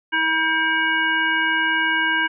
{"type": "harmonic tone with a mistuned harmonic", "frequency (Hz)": 321.5, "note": "E4", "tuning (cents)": -43, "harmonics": [1, 3, 5, 7, 9], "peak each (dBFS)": [-30, -25, -19, -26, -27], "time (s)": [0.12, 2.28], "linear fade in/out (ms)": 20, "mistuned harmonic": 5, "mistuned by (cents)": -21, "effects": []}